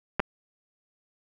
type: clicks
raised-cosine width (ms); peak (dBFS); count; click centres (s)
0.5; -9; 2; 0.196 / 0.201
effects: none